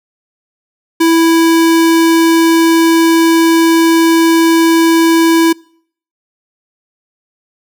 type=tone; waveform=square; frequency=329.6 Hz; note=E4; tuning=in tune; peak=-7 dBFS; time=1-5.53 s; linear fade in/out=10 ms; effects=noise-tail reverb RT60 0.6 s tail -26 dB re dry